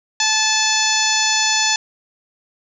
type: harmonic tone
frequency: 870 Hz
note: A5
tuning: 20 cents flat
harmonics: 1 / 2 / 3 / 4 / 5 / 6 / 7 / 8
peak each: -23 / -23 / -23 / -23 / -23 / -23 / -23 / -23 dBFS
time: 0.2-1.76 s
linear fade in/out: 2 ms
effects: none